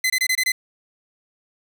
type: tone bursts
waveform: sawtooth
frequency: 2038 Hz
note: C7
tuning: 46 cents flat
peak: -14 dBFS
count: 6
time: 0.04-0.52 s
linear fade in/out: 5 ms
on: 60 ms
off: 24 ms
effects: none